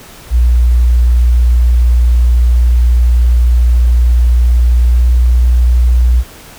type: tone with pitch glide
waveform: sine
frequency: 60 to 60.63 Hz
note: B1 to B1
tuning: -49 to -31 cents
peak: -5 dBFS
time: 0.3-6.24 s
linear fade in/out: 50 ms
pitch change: +18 cents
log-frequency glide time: 4.87-5.01 s
effects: pink hiss -35 dBFS RMS until 6.58 s